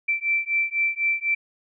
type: beating tone pair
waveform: sine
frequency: 2336 / 2340 Hz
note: D7 / D7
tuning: -10 / -7 cents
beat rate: 4 Hz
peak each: -24 dBFS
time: 0.08-1.35 s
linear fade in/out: 10 ms
effects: none